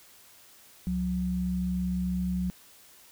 sine tone pair together, 68.1 / 181.51 Hz, C#2 / F#3, -30 / -33 cents, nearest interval octave + perfect fourth, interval 1697 cents, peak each -34 / -27 dBFS, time 0.87-2.5 s, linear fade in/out 0 ms, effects white hiss -55 dBFS RMS until 3.11 s

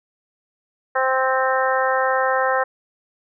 harmonic tone, 261.6 Hz, C4, in tune, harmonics 2 / 3 / 4 / 5 / 6 / 7, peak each -21 / -23 / -24 / -25 / -26 / -26 dBFS, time 0.95-2.64 s, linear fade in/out 10 ms, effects none

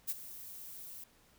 violet noise with ADSR envelope, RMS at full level -33 dBFS, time 0.07-1.04 s, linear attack 29 ms, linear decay 34 ms, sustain -15 dB, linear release 4 ms, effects pink hiss -66 dBFS RMS until 1.38 s

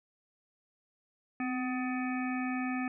harmonic tone with a mistuned harmonic, 251.6 Hz, B3, 32 cents sharp, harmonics 1 / 3 / 5 / 7 / 9 / 10, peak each -32 / -40 / -43 / -42 / -44 / -45 dBFS, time 1.4-2.88 s, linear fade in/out 2 ms, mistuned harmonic 1, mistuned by +35 cents, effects none

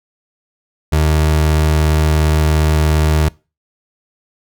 30% pulse tone, 77.2 Hz, D#2, 13 cents flat, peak -8 dBFS, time 0.92-3.29 s, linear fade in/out 10 ms, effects noise-tail reverb RT60 0.3 s tail -23 dB re dry

